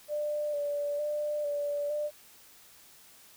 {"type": "tone with vibrato", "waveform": "sine", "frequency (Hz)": 587.3, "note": "D5", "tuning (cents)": 0, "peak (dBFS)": -29, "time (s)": [0.08, 2.11], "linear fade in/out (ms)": 50, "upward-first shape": "square", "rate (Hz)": 1.1, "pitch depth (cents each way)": 23, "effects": ["white hiss -56 dBFS RMS until 3.36 s"]}